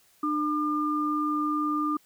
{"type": "tone pair together", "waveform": "sine", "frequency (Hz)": [300, 1203], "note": ["D4", "D6"], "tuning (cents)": [37, 41], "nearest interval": "2 octaves", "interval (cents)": 2404, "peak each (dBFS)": -27, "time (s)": [0.23, 1.97], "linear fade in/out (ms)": 5, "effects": ["white hiss -62 dBFS RMS until 2.05 s"]}